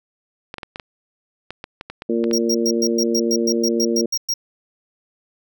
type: clicks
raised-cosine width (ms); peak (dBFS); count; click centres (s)
0.3; -15; 12; 0.541 / 0.583 / 0.632 / 0.759 / 0.798 / 1.506 / 1.641 / 1.811 / 1.9 / 2.021 / 2.241 / 2.312
type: harmonic tone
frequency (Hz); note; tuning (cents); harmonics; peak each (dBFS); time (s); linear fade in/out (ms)
116; A#2; -8; 2 / 3 / 4 / 5; -21 / -21 / -23 / -31; 2.09-4.06; 5
type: tone bursts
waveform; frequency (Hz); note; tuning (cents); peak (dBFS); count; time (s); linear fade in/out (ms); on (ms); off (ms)
square; 5610; F8; +7; -19; 13; 2.33-4.339; 5; 53; 110
effects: none